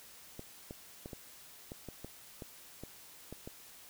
clicks, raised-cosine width 2 ms, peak -30 dBFS, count 11, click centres 0.394 / 0.709 / 1.059 / 1.132 / 1.719 / 1.887 / 2.046 / 2.422 / 2.836 / 3.326 / 3.475 s, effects white hiss -55 dBFS RMS until 3.89 s

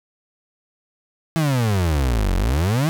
35% pulse exponential two-way sweep, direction down then up, 167.7 to 43.19 to 167.7 Hz, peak -15 dBFS, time 1.36-2.89 s, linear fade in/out 0 ms, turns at 2.35 s, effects none

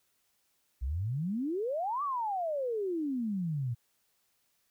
sine exponential two-way sweep, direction up then down, 58.27 to 1188 to 113.7 Hz, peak -30 dBFS, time 0.81-3.75 s, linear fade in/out 20 ms, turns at 2.03 s, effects white hiss -74 dBFS RMS until 4.7 s

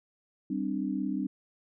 sine chord, G suspended fourth, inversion none, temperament equal with one note detuned, 196 / 261.6 / 298.6 Hz, G3 / C4 / D4, 0 / 0 / +29 cents, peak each -33 dBFS, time 0.5-1.27 s, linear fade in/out 5 ms, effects none

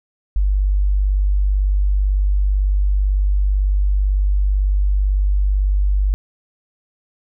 sine tone, 49 Hz, G1, in tune, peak -13 dBFS, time 0.36-6.14 s, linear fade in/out 0 ms, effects none

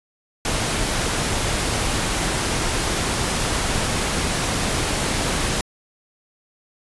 pink noise, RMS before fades -22 dBFS, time 0.45-5.61 s, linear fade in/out 2 ms, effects resampled to 24000 Hz

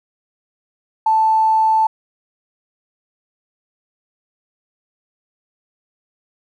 triangle tone with tanh clipping, 880 Hz, A5, in tune, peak -11 dBFS, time 1.06-1.87 s, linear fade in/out 5 ms, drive 3 dB, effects none

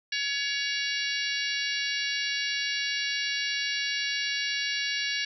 harmonic tone with a mistuned harmonic, 563 Hz, C#5, 27 cents sharp, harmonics 3 / 4 / 5 / 6 / 7 / 8 / 9 / 10, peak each -33 / -34 / -34 / -39 / -35 / -36 / -42 / -39 dBFS, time 0.12-5.25 s, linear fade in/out 5 ms, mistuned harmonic 9, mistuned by +30 cents, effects none

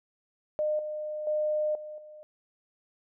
sine tone with level steps, 608 Hz, D#5, 40 cents flat, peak -25 / -32 / -25 / -38 / -45 dBFS, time 0.59-2.23 s, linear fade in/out 0 ms, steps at 0.79 / 1.27 / 1.75 / 1.98 s, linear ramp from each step 2 ms, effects none

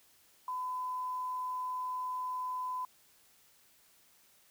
sine tone with quantisation, 1009 Hz, B5, 37 cents sharp, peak -34 dBFS, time 0.48-2.85 s, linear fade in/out 2 ms, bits 10, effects white hiss -65 dBFS RMS until 4.5 s

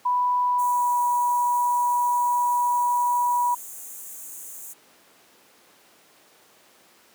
sine tone with pitch glide, 987.8 to 972.5 Hz, B5 to B5, 0 to -27 cents, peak -19 dBFS, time 0.05-3.55 s, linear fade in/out 10 ms, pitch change -27 cents, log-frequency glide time 0.44-1.01 s
pink high-pass noise, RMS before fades -39 dBFS, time 0.58-4.74 s, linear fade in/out 20 ms, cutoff 6400 Hz, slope 96 dB/octave
effects pink hiss -55 dBFS RMS until 7.14 s + high-pass 300 Hz 12 dB/octave

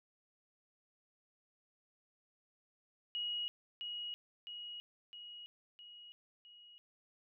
sine tone with echo, 2898 Hz, F#7, 37 cents flat, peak -36 dBFS, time 3.15-3.48 s, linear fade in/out 0 ms, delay 660 ms, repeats 5, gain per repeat -4 dB, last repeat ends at 6.78 s, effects none

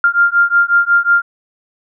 sine beating tone pair, 1395 / 1400.5 Hz, F6 / F6, -2 / +4 cents, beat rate 5.5 Hz, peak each -12 dBFS, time 0.04-1.22 s, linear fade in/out 2 ms, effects none

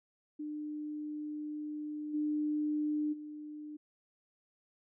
sine tone with level steps, 300.5 Hz, D4, 40 cents sharp, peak -37 / -30 / -42 dBFS, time 0.39-3.77 s, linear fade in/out 10 ms, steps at 2.13 / 3.12 s, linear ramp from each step 20 ms, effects none

